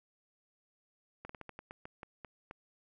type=slowing click train; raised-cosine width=0.5 ms; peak=-30 dBFS; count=11; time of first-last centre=1.25-2.511 s; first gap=44 ms; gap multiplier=1.22; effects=none